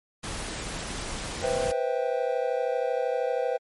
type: noise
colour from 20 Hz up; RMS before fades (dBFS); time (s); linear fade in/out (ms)
pink; -34; 0.23-1.72; 10
type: chord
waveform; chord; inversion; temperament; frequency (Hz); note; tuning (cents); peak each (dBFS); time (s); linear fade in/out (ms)
triangle; C major seventh; third; just; 490.5 / 523.3 / 654.1 / 784.9; B4 / C5 / E5 / G5; -12 / 0 / -14 / +2; -26 / -27 / -31 / -31; 1.42-3.58; 20
effects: MP3 48 kbps